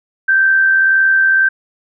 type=tone with amplitude modulation; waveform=sine; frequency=1561 Hz; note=G6; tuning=8 cents flat; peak=-7 dBFS; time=0.28-1.49 s; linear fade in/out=10 ms; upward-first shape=sine; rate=81.8 Hz; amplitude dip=30%; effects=none